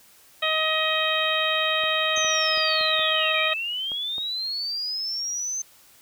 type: harmonic tone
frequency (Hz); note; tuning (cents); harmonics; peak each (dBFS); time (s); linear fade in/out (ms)
630; D#5; +21; 1 / 2 / 3 / 4 / 5 / 6; -28 / -28 / -28 / -28 / -28 / -28; 0.42-3.54; 10
type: clicks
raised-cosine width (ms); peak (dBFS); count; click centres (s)
1; -27; 8; 1.837 / 2.176 / 2.247 / 2.575 / 2.811 / 2.994 / 3.918 / 4.182
type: linear two-way sweep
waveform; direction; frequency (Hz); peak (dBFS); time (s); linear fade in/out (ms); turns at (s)
sine; down then up; 6300 to 2328 to 6260; -26; 2.16-5.62; 5; 3.39
effects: white hiss -54 dBFS RMS until 6.01 s